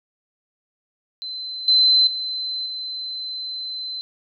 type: tone with level steps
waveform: sine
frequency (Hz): 4061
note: B7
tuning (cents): +48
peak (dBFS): -28 / -12 / -24 / -27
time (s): 1.22-4.01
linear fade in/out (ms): 0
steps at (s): 1.68 / 2.07 / 2.66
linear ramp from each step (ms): 2
effects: none